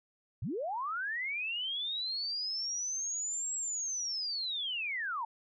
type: linear two-way sweep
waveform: sine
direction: up then down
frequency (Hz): 80.5 to 7690 to 858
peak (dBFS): -33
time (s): 0.42-5.25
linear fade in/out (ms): 5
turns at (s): 3.55
effects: none